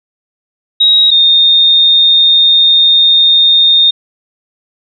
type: tone pair in turn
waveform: sine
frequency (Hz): 3806 / 3666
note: A#7 / A#7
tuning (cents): +35 / -30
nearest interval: minor second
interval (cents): 65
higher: first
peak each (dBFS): -4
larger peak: neither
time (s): 0.8-1.11 / 1.11-3.91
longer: second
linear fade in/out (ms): 10
effects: none